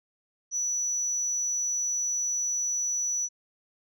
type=tone; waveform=sine; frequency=5920 Hz; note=F#8; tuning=in tune; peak=-24 dBFS; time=0.51-3.29 s; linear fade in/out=50 ms; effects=tanh soft clip ceiling -24 dBFS